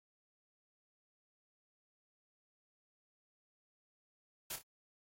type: noise with echo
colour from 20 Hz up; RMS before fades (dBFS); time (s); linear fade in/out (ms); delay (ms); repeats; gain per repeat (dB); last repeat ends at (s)
white; -42; 4.5-4.56; 5; 29; 2; -8; 4.618
effects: AAC 48 kbps